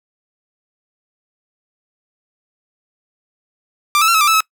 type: tone with pitch steps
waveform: sawtooth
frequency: 1184 / 1304 / 1361 / 1291 / 1184 / 1311 / 1292 Hz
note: D6 / E6 / F6 / E6 / D6 / E6 / E6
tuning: +14 / -19 / -45 / -37 / +14 / -10 / -35 cents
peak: -7 dBFS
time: 3.95-4.405 s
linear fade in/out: 0 ms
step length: 65 ms
effects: noise-tail reverb RT60 0.1 s tail -24 dB re dry